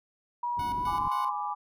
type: tone with pitch glide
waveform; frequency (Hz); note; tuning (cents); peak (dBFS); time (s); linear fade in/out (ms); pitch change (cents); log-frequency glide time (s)
sine; 963 to 1044.1; B5 to C6; -44 to -4; -28; 0.43-1.31; 5; +140; 0.72-1.13
type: low-pass noise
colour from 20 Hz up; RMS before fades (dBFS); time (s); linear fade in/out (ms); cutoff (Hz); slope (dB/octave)
pink; -41; 0.57-1.08; 2; 380; 48
type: tone with tremolo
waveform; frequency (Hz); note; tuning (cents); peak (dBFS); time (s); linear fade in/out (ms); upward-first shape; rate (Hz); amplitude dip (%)
10% pulse; 737; F#5; -7; -34; 0.59-1.29; 5; square; 3.8; 75
type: chord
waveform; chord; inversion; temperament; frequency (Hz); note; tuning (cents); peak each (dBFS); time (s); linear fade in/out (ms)
sine; G# diminished; none; equal; 830.6 / 987.8 / 1174.7; G#5 / B5 / D6; 0 / 0 / 0; -33 / -35 / -35; 0.86-1.55; 20
effects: none